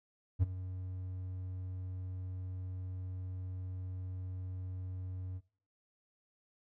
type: tone with ADSR envelope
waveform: triangle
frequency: 92.5 Hz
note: F#2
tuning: in tune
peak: -21 dBFS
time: 0.39-5.41 s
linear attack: 35 ms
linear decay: 22 ms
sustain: -16 dB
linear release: 45 ms
effects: noise-tail reverb RT60 0.4 s tail -18 dB re dry